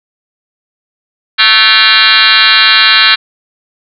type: tone with frequency modulation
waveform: sine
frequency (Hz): 2794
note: F7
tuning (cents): 0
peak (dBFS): -3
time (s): 1.38-3.16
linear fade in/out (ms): 20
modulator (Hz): 211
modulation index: 7.1
effects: none

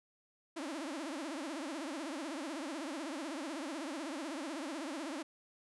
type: tone with vibrato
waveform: sawtooth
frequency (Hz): 300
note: D4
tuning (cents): +37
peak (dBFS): -35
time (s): 0.56-5.23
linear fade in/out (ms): 10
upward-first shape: triangle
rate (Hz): 16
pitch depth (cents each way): 260
effects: resampled to 24000 Hz

